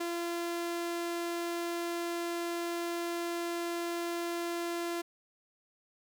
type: tone with ADSR envelope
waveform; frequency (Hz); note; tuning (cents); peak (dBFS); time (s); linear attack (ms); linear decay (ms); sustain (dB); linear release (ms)
sawtooth; 342.4; F4; -34; -27; 0-5.02; 10; 5; -2; 12
effects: none